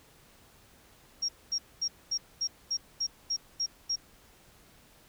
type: tone bursts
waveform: sine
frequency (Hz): 5588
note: F8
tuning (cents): 0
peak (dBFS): -27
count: 10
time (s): 1.22-3.96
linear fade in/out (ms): 10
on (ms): 67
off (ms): 230
effects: pink hiss -59 dBFS RMS until 5.08 s